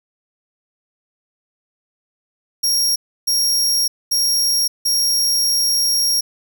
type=tone bursts at uneven times; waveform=sawtooth; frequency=5588 Hz; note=F8; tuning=in tune; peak=-12 dBFS; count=4; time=2.63-2.96 / 3.27-3.88 / 4.11-4.68 / 4.85-6.21 s; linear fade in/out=10 ms; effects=9-bit